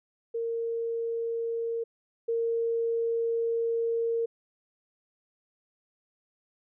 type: tone pair in turn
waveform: sine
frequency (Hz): 461.1 / 461.1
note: A#4 / A#4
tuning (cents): -19 / -19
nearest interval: unison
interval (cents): 0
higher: neither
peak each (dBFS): -28 / -25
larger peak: second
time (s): 0.34-1.84 / 2.28-4.26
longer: second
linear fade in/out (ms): 10
effects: none